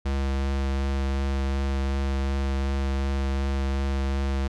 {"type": "tone with vibrato", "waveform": "square", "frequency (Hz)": 68.1, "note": "C#2", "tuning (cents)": -30, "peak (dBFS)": -24, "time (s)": [0.05, 4.48], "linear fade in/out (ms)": 10, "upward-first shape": "triangle", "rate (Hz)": 2.7, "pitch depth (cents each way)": 13, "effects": ["low-pass 6000 Hz 12 dB/octave"]}